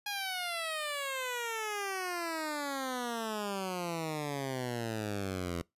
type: exponential sweep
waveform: 10% pulse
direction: down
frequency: 830.6 to 83.6 Hz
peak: -26 dBFS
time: 0.06-5.62 s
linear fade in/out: 5 ms
effects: noise-tail reverb RT60 0.2 s tail -24 dB re dry + resampled to 32000 Hz